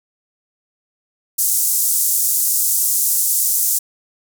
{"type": "band-pass noise", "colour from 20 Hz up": "white", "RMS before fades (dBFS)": -17, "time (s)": [1.38, 3.79], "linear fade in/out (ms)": 10, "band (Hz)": [6600, 16000], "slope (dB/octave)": 24, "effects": []}